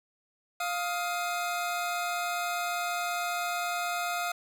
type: tone pair together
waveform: 25% pulse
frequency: 701.6 / 1257 Hz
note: F5 / D#6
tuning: +8 / +17 cents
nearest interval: minor seventh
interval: 1009 cents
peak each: -27 / -31 dBFS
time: 0.6-4.32 s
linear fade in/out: 5 ms
effects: none